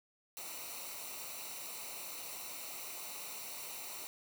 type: noise with comb filter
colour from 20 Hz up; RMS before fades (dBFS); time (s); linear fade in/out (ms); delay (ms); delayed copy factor
white; -45; 0.37-4.07; 0; 0.6; -0.7
effects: none

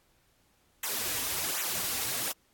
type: noise with flanger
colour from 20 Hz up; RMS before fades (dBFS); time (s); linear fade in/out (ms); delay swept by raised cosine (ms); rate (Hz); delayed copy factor
white; -32; 0.83-2.32; 5; 0.2 to 5.7; 1.3; -0.9
effects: pink hiss -68 dBFS RMS until 2.53 s + AAC 64 kbps

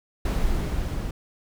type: noise with level ramp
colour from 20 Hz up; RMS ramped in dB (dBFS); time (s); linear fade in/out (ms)
brown; -22 to -29; 0.25-1.11; 5
effects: none

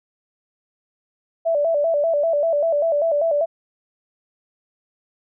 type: tone with vibrato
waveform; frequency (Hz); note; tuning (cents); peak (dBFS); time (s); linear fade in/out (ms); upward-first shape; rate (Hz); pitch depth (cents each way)
sine; 621; D#5; -3; -16; 1.45-3.46; 20; square; 5.1; 110
effects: none

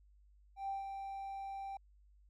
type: tone with ADSR envelope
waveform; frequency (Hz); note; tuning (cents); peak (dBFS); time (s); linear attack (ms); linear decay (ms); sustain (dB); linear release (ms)
triangle; 784; G5; 0; -32; 0.56-1.77; 130; 140; -7; 3
effects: tanh soft clip ceiling -34 dBFS + added 50 Hz sine -62 dBFS peak until 2.29 s

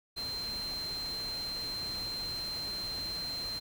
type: tone in noise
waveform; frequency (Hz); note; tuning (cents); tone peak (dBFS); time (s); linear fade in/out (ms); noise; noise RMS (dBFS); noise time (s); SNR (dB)
sine; 4136; C8; -21; -35; 0.16-3.6; 20; pink; -45; 0.16-3.6; +7
effects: none

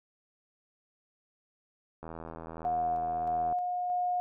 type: click train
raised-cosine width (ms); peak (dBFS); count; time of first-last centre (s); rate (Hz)
1; -28; 123; 2.03-3.525; 81.6
type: tone with tremolo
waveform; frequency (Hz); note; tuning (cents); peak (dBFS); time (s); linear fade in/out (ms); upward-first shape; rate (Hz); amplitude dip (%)
sine; 718; F5; +48; -27; 2.65-4.2; 0; square; 1.6; 25
effects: none

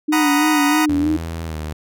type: tone with vibrato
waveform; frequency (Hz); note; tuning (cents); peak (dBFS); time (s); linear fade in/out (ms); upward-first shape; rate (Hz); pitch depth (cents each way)
sine; 297.6; D4; +23; -15; 0.08-1.17; 10; sine; 3.1; 67
type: chord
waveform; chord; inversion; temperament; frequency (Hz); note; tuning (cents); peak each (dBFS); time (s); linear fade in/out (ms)
25% pulse; B major seventh; second; equal; 740 / 932.3 / 987.8 / 1244.5; F#5 / A#5 / B5 / D#6; 0 / 0 / 0 / 0; -19; 0.12-0.86; 10
type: tone with pitch glide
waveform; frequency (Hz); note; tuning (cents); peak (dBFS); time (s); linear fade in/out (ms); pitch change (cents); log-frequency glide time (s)
sawtooth; 82.41 to 77.34; E2 to D#2; 0 to -10; -21; 0.89-1.73; 5; -110; 1.44-1.57
effects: none

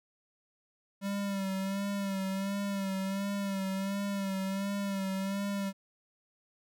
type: tone with vibrato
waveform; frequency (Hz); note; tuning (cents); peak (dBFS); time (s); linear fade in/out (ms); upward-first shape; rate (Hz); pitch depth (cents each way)
square; 196; G3; 0; -32; 1.01-5.73; 50; sine; 1.4; 43
effects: none

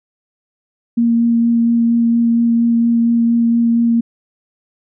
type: tone with vibrato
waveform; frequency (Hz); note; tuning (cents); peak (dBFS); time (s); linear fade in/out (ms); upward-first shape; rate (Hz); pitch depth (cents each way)
sine; 233.1; A#3; 0; -10; 0.97-4.01; 10; sine; 4.3; 10
effects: none

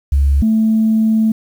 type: tone pair in turn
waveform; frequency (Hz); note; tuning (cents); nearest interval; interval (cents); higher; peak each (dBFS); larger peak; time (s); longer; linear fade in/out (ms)
sine; 69.9 / 220.4; C#2 / A3; +15 / +3; octave + minor sixth; 1988; second; -8 / -9; first; 0.12-0.42 / 0.42-1.32; second; 5
effects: tanh soft clip ceiling -5 dBFS + 7-bit

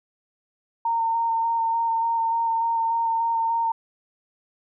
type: tone with vibrato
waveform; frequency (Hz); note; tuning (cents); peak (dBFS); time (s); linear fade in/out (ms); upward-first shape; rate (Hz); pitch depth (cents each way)
sine; 916; A#5; -31; -20; 0.85-3.72; 5; square; 3.4; 12
effects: none

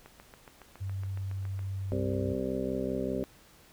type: click train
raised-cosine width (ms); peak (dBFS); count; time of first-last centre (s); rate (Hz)
0.5; -33; 12; 0.06-1.592; 7.18
type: tone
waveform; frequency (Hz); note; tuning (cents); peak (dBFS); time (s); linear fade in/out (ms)
sine; 96.8; G2; -21; -32; 0.8-2.34; 20
type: harmonic tone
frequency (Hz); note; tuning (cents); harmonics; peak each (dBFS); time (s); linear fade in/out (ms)
65.1; C2; -8; 1 / 2 / 3 / 4 / 6 / 7 / 8 / 9; -43 / -43 / -37 / -35 / -35 / -42 / -38 / -39; 1.92-3.24; 0
effects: pink hiss -58 dBFS RMS until 3.72 s

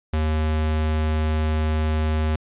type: tone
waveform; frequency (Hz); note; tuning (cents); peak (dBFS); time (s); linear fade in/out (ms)
square; 77.78; D#2; 0; -20; 0.13-2.36; 5
effects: resampled to 8000 Hz + 9-bit

